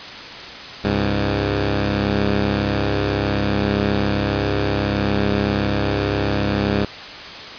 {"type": "tone pair together", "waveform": "10% pulse", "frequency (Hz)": [67.6, 101.73], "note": ["C#2", "G#2"], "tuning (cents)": [-43, -35], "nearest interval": "perfect fifth", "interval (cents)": 708, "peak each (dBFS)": [-14, -11], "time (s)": [0.84, 6.85], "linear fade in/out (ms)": 5, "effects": ["white hiss -33 dBFS RMS until 7.58 s", "resampled to 11025 Hz"]}